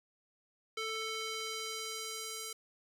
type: tone with band-pass filter sweep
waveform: square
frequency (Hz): 442.2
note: A4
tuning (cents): +9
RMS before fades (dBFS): -40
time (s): 0.77-2.53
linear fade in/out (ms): 5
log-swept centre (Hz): 2900 to 8100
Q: 0.82
effects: none